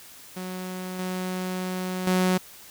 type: tone with level steps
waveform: sawtooth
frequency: 184.1 Hz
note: F#3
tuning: 8 cents flat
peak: -28 / -24 / -16 dBFS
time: 0.36-2.38 s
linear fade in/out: 10 ms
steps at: 0.99 / 2.07 s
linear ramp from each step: 2 ms
effects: white hiss -47 dBFS RMS until 2.7 s